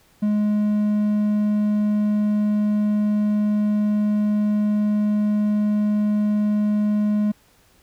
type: tone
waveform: triangle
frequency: 209.4 Hz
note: G#3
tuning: 15 cents sharp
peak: -15 dBFS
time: 0.22-7.32 s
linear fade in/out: 10 ms
effects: pink hiss -57 dBFS RMS until 7.82 s